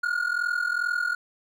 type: ring-modulated tone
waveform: triangle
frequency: 1433 Hz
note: F6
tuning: 44 cents sharp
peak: -19 dBFS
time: 0.03-1.15 s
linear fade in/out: 5 ms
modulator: 21.2 Hz
effects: none